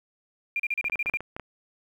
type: tone bursts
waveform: sine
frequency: 2395 Hz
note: D7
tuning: 33 cents sharp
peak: -24 dBFS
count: 9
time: 0.56-1.172 s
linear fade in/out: 2 ms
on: 36 ms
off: 36 ms
type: clicks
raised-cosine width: 0.5 ms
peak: -21 dBFS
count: 9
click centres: 0.843 / 0.898 / 0.957 / 1.06 / 1.096 / 1.139 / 1.206 / 1.365 / 1.397 s
effects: 9-bit